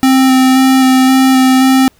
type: tone with vibrato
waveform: square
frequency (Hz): 261.6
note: C4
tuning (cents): 0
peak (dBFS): -6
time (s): 0.03-1.88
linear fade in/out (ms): 0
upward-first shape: square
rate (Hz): 1.9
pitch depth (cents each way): 11
effects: pink hiss -51 dBFS RMS until 1.99 s